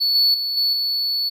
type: tone with level steps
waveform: triangle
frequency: 4435 Hz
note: C#8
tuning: in tune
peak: -15 / -12 / -20 / -15 / -18 dBFS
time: 0-1.3 s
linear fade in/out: 20 ms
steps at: 0.15 / 0.34 / 0.57 / 0.73 s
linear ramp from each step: 2 ms
effects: none